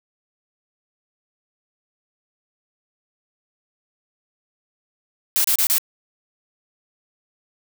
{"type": "noise bursts", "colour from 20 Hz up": "blue", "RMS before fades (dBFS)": -18, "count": 4, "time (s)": [5.36, 5.782], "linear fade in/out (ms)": 0, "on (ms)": 83, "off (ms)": 30, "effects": []}